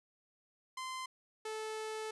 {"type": "tone pair in turn", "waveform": "sawtooth", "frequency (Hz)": [1037, 436], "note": ["C6", "A4"], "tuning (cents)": [-16, -16], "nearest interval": "octave + minor third", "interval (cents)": 1500, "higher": "first", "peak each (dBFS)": [-36, -35], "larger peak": "second", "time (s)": [[0.77, 1.06], [1.45, 2.11]], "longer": "second", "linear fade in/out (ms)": 5, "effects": ["resampled to 24000 Hz", "12-bit"]}